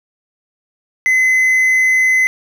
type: tone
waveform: triangle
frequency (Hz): 2038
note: C7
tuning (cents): -46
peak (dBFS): -8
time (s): 1.06-2.27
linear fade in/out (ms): 0
effects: none